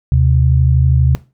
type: tone pair together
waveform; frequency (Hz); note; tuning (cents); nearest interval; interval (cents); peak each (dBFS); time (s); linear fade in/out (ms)
sine; 76.9 / 129.33; D#2 / C3; -20 / -20; major sixth; 900; -11; 0.12-1.15; 0
effects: noise-tail reverb RT60 0.3 s tail -19 dB re dry